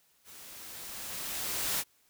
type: noise with level ramp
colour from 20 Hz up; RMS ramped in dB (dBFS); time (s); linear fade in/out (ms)
white; -51 to -30; 0.24-1.84; 50
effects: white hiss -68 dBFS RMS until 2.09 s